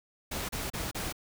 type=noise bursts; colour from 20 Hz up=pink; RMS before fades=-35 dBFS; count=4; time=0.31-1.126 s; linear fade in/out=10 ms; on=180 ms; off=32 ms; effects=none